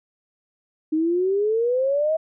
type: exponential sweep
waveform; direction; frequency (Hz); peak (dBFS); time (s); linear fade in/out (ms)
sine; up; 306.6 to 647; -18; 0.92-2.17; 10
effects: none